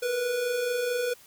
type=tone pair together; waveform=square; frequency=466.2 / 490.7 Hz; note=A#4 / B4; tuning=0 / -11 cents; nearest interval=minor second; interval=89 cents; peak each=-37 / -27 dBFS; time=0.02-1.14 s; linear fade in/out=10 ms; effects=white hiss -54 dBFS RMS until 1.26 s